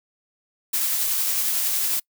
blue noise with tremolo, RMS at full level -22 dBFS, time 0.73-2 s, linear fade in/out 10 ms, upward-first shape triangle, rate 11 Hz, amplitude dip 25%, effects noise-tail reverb RT60 0.1 s tail -26 dB re dry

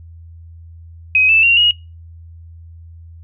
sine tone with pitch steps, 2526 / 2639 / 2758 / 2882 Hz, D#7 / E7 / F7 / F#7, +26 / +1 / -22 / -46 cents, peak -8 dBFS, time 1.15-1.71 s, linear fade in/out 2 ms, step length 140 ms, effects noise-tail reverb RT60 0.3 s tail -24 dB re dry + added 83 Hz sine -35 dBFS peak until 3.23 s

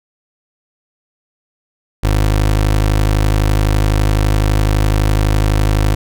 25% pulse tone, 51.91 Hz, G#1, in tune, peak -7 dBFS, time 2.03-5.95 s, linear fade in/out 10 ms, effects none

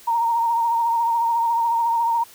sine tone with vibrato, 928 Hz, A#5, 8 cents flat, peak -17 dBFS, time 0.07-2.24 s, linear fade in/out 10 ms, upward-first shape triangle, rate 14 Hz, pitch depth 40 cents each way, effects white hiss -47 dBFS RMS until 2.34 s

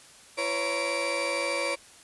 35% pulse tone cluster, 337.3 / 505 / 558 / 935 / 2334 Hz, E4 / B4 / C#5 / A#5 / D7, +40 / +39 / +11 / +5 / -11 cents, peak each -37 / -33 / -29 / -37 / -29 dBFS, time 0.37-1.76 s, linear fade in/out 20 ms, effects white hiss -52 dBFS RMS until 2.03 s + resampled to 24000 Hz

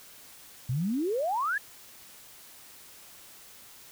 sine exponential sweep, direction up, 116.54 to 1760 Hz, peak -26 dBFS, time 0.69-1.58 s, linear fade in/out 5 ms, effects white hiss -51 dBFS RMS until 3.91 s

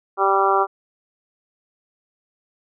harmonic tone, 195.2 Hz, G3, 7 cents flat, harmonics 2 / 3 / 4 / 5 / 6 / 7, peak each -21 / -26 / -20 / -23 / -20 / -24 dBFS, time 0.17-0.67 s, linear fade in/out 50 ms, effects none

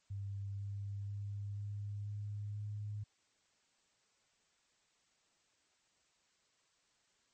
sine tone with pitch steps, 99.5 / 100.42 / 101.36 / 102.3 / 103.25 / 104.21 Hz, G2 / G2 / G#2 / G#2 / G#2 / G#2, +26 / +42 / -42 / -26 / -10 / +6 cents, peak -39 dBFS, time 0.1-3.04 s, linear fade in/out 10 ms, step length 490 ms, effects white hiss -75 dBFS RMS until 7.33 s + MP3 32 kbps

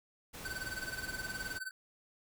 pink noise, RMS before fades -46 dBFS, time 0.33-1.59 s, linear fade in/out 20 ms
square tone with tremolo, 1525 Hz, G6, 48 cents flat, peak -36 dBFS, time 0.45-1.71 s, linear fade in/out 2 ms, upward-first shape triangle, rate 19 Hz, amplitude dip 100%
effects none

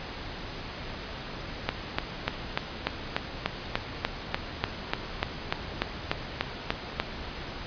click train, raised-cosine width 0.3 ms, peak -8 dBFS, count 19, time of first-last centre 1.69-7 s, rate 3.39 Hz, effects pink hiss -38 dBFS RMS until 7.66 s + resampled to 11025 Hz

